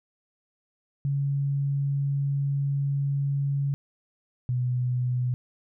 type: tone pair in turn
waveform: sine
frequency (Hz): 140 / 124.73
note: C#3 / B2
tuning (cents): +18 / +18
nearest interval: major second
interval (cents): 200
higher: first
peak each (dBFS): -23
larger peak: neither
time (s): 1.05-3.74 / 4.49-5.34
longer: first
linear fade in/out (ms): 0
effects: none